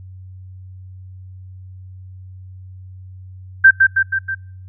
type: tone with echo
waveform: sine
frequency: 1568 Hz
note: G6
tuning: in tune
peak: -3 dBFS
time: 3.64-3.71 s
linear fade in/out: 10 ms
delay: 160 ms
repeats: 4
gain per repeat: -4 dB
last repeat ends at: 4.35 s
effects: noise-tail reverb RT60 0.5 s tail -26 dB re dry + added 93 Hz sine -34 dBFS peak until 4.68 s